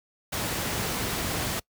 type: noise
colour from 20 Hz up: pink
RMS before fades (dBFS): -29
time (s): 0.32-1.6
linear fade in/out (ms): 10
effects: noise-tail reverb RT60 0.1 s tail -24 dB re dry + high-pass 60 Hz 12 dB/octave